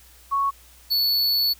sine / square tone pair in turn, 1108.7 / 4435 Hz, C#6 / C#8, 0 / 0 cents, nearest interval 2 octaves, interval 2400 cents, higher second, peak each -19 dBFS, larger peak neither, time 0.31-0.51 / 0.9-1.54 s, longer second, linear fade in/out 20 ms, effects added 60 Hz sine -52 dBFS peak until 1.59 s + white hiss -52 dBFS RMS until 1.59 s

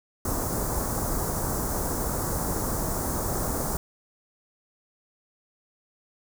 pink band-stop noise, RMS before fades -28 dBFS, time 0.25-3.77 s, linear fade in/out 2 ms, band 1300 to 6400 Hz, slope 24 dB/octave, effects none

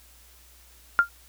sine tone with exponential decay, 1396.9 Hz, F6, in tune, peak -10 dBFS, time 0.99-1.09 s, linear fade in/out 0 ms, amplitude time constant 20 ms, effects added 60 Hz sine -55 dBFS peak until 1.28 s + white hiss -55 dBFS RMS until 1.28 s

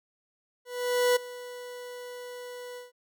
40% pulse tone with ADSR envelope, 492.2 Hz, B4, 6 cents flat, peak -19 dBFS, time 0.65-2.92 s, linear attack 510 ms, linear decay 12 ms, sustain -19 dB, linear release 150 ms, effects none

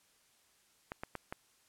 clicks, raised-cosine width 0.5 ms, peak -24 dBFS, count 4, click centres 0.919 / 1.035 / 1.153 / 1.325 s, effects white hiss -69 dBFS RMS until 1.68 s + low-pass 11000 Hz 12 dB/octave

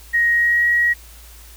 sine tone with pitch glide, 1880 to 1904 Hz, A#6 to A#6, +14 to +36 cents, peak -13 dBFS, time 0.13-0.94 s, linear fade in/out 20 ms, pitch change +22 cents, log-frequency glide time 0.3-0.67 s, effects added 57 Hz sine -41 dBFS peak until 1.56 s + white hiss -45 dBFS RMS until 1.56 s

